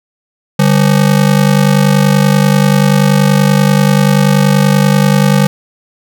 square ring-modulated tone, 170.3 Hz, F3, 43 cents flat, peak -4 dBFS, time 0.59-5.47 s, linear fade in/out 0 ms, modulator 25.2 Hz, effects none

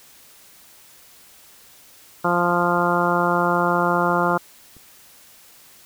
harmonic tone, 174.61 Hz, F3, in tune, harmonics 1 / 2 / 3 / 4 / 5 / 6 / 7 / 8, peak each -25 / -25 / -25 / -25 / -25 / -25 / -25 / -25 dBFS, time 2.24-4.38 s, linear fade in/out 10 ms
clicks, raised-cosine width 3 ms, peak -34 dBFS, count 6, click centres 2.511 / 2.624 / 2.777 / 4.098 / 4.312 / 4.767 s
effects white hiss -49 dBFS RMS until 5.85 s

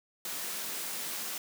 white high-pass noise, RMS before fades -37 dBFS, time 0.25-1.38 s, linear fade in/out 2 ms, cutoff 160 Hz, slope 48 dB/octave, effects none

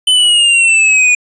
square exponential sweep, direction down, 3041 to 2450 Hz, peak -7 dBFS, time 0.07-1.15 s, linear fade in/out 5 ms, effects resampled to 22050 Hz

